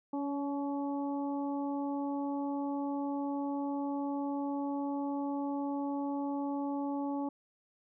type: harmonic tone with a mistuned harmonic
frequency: 281.3 Hz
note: C#4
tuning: 26 cents sharp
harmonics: 1 / 2 / 3 / 4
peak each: -33 / -42 / -40 / -49 dBFS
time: 0.13-7.29 s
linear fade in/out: 5 ms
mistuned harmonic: 3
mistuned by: +20 cents
effects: none